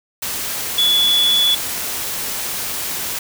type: tone in noise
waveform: sine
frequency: 3426 Hz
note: A7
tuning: 47 cents flat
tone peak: -12 dBFS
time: 0.78-1.55 s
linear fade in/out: 5 ms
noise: white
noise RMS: -24 dBFS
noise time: 0.22-3.19 s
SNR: +9 dB
effects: none